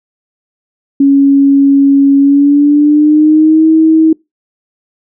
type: tone with pitch glide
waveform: sine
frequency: 277.6 to 318.9 Hz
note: C#4 to D#4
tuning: +3 to +43 cents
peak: -3 dBFS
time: 1-4.13 s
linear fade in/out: 5 ms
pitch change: +240 cents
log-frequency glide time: 2.18-3.67 s
effects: noise-tail reverb RT60 0.2 s tail -24 dB re dry